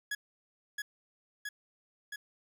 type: tone with echo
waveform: 40% pulse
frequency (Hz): 1678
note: G#6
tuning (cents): +17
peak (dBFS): -32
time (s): 0.11-0.15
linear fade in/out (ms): 5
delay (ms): 670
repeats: 3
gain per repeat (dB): -2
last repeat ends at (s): 2.16
effects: none